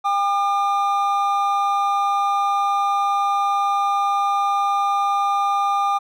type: tone pair together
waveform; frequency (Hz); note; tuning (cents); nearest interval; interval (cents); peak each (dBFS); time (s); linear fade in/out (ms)
triangle; 801 / 1206.5; G5 / D6; +37 / +46; perfect fifth; 709; -18; 0.04-5.99; 20
effects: none